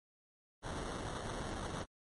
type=noise with sample-and-hold; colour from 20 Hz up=pink; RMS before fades=-41 dBFS; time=0.62-1.86 s; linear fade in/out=50 ms; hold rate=2450 Hz; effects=MP3 48 kbps